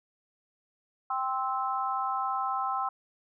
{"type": "chord", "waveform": "sine", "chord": "C major", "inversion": "second", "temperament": "just", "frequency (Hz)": [784.9, 1046.5, 1308.1], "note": ["G5", "C6", "E6"], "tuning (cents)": [2, 0, -14], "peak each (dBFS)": -32, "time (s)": [1.1, 2.89], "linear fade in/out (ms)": 5, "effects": []}